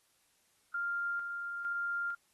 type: tone with tremolo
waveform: sine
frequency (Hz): 1396.9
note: F6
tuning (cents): 0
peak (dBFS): -32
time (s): 0.74-2.15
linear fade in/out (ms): 5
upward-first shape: square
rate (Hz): 1.1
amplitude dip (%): 40
effects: white hiss -72 dBFS RMS until 2.33 s + AAC 32 kbps